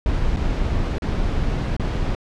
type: noise with dropouts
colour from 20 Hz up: brown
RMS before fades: -21 dBFS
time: 0.06-2.15 s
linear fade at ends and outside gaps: 1 ms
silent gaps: 0.363-0.369 / 0.984-1.021 / 1.766-1.797 s
effects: low-pass 5000 Hz 12 dB/octave